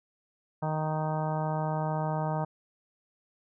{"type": "harmonic tone", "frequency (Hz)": 155.56, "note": "D#3", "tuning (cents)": 0, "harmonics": [1, 2, 3, 4, 5, 6, 7, 8, 10], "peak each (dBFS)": [-30, -42, -41, -35, -36, -36, -46, -43, -49], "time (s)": [0.62, 2.45], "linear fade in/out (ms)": 10, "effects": []}